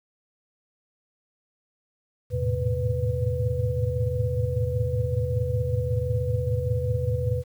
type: tone cluster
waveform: sine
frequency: 82.5 / 107.2 / 112.4 / 128.7 / 496.1 Hz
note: E2 / A2 / A2 / C3 / B4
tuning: +2 / -45 / +37 / -28 / +8 cents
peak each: -29 dBFS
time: 2.3-7.44 s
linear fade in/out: 50 ms
effects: 9-bit